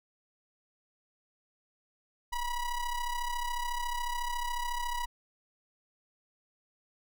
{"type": "ring-modulated tone", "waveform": "square", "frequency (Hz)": 489, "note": "B4", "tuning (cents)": -17, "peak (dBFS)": -29, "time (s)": [2.32, 5.06], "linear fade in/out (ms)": 10, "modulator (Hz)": 472, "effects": []}